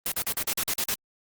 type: noise bursts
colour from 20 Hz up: white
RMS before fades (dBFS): -27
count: 9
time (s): 0.06-0.943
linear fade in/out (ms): 2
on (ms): 59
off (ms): 44
effects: Opus 24 kbps